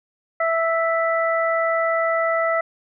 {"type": "harmonic tone", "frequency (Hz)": 659.3, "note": "E5", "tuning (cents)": 0, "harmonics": [1, 2, 3], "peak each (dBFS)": [-20, -23, -25], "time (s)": [0.4, 2.61], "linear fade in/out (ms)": 5, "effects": []}